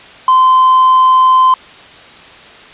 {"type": "tone with tanh clipping", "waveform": "triangle", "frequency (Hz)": 1033, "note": "C6", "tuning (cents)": -22, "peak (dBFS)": -5, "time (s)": [0.28, 1.54], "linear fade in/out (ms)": 2, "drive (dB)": 6, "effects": ["white hiss -36 dBFS RMS until 2.73 s", "resampled to 8000 Hz"]}